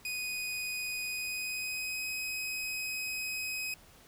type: tone with pitch glide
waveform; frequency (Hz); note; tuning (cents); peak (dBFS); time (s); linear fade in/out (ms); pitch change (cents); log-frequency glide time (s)
sawtooth; 2489 to 2527; D#7 to D#7; 0 to +26; -31; 0.05-3.74; 2; +26; 1.06-2.09
effects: pink hiss -58 dBFS RMS until 4.07 s

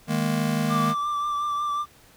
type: chord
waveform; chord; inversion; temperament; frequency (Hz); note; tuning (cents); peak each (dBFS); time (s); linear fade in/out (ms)
square; D# suspended fourth; none; just; 155.56 / 207.4 / 233.3; D#3 / G#3 / A#3; 0 / -2 / +2; -27 / -28 / -27; 0.07-0.95; 50
type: tone with vibrato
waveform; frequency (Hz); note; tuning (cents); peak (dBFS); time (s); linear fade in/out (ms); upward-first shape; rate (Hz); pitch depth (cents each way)
triangle; 1174.7; D6; 0; -22; 0.68-1.86; 50; triangle; 5.5; 28
effects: pink hiss -54 dBFS RMS until 2.16 s

